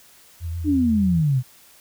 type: tone with vibrato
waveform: sine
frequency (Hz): 84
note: E2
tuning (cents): +33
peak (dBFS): -25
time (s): 0.4-1.23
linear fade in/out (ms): 50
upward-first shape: sine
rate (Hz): 7.2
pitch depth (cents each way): 40
type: exponential sweep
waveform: sine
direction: down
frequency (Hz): 311.1 to 121.8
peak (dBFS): -16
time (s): 0.64-1.43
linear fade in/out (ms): 50
effects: white hiss -51 dBFS RMS until 1.8 s